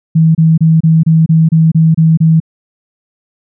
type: tone bursts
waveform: sine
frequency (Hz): 161.2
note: E3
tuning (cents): -38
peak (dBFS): -4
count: 10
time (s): 0.15-2.402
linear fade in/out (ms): 10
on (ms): 200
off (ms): 28
effects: none